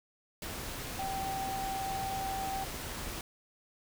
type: tone in noise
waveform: sine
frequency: 775 Hz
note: G5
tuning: 20 cents flat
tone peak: -34 dBFS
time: 0.99-2.64 s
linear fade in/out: 2 ms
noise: pink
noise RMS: -40 dBFS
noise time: 0.42-3.21 s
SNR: +3 dB
effects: none